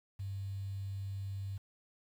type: tone with quantisation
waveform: sine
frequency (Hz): 98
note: G2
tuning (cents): 0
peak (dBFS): -37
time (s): 0.19-1.58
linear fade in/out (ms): 10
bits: 10
effects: none